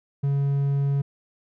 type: tone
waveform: triangle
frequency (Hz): 140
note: C#3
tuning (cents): +18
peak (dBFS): -18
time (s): 0.23-1.02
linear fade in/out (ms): 10
effects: none